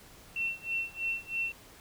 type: tone with tremolo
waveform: sine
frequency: 2704 Hz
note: E7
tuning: 43 cents sharp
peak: -28 dBFS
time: 0.36-1.52 s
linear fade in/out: 2 ms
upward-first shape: sine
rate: 3.1 Hz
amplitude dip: 95%
effects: pink hiss -54 dBFS RMS until 1.8 s